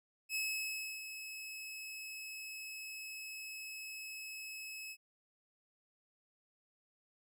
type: tone with ADSR envelope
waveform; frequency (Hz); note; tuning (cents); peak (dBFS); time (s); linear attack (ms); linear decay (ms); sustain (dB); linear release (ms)
sawtooth; 2582; E7; -37; -31; 0.29-4.97; 60; 660; -10; 57
effects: none